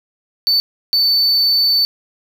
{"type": "tone bursts at uneven times", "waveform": "triangle", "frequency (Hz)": 4517, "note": "C#8", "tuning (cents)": 32, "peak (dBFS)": -10, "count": 2, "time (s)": [[0.47, 0.6], [0.93, 1.85]], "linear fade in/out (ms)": 0, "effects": []}